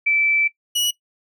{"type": "tone pair in turn", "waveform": ["sine", "sawtooth"], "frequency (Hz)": [2322, 2926], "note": ["D7", "F#7"], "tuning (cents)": [-20, -20], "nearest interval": "major third", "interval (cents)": 400, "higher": "second", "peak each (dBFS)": -15, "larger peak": "neither", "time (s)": [[0.06, 0.48], [0.75, 0.91]], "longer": "first", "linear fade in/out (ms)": 10, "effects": ["noise-tail reverb RT60 0.1 s tail -18 dB re dry"]}